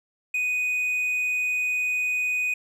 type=tone; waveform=triangle; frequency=2489 Hz; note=D#7; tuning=in tune; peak=-21 dBFS; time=0.34-2.54 s; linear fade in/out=5 ms; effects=none